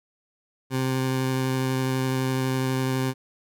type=tone with vibrato; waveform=20% pulse; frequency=130.81 Hz; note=C3; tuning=in tune; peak=-18 dBFS; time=0.7-3.14 s; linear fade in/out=50 ms; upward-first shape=sine; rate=12 Hz; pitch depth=9 cents each way; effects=none